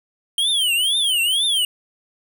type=tone with vibrato; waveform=square; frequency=3136 Hz; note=G7; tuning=in tune; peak=-17 dBFS; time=0.38-1.65 s; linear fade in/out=2 ms; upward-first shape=triangle; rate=2.1 Hz; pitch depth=270 cents each way; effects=none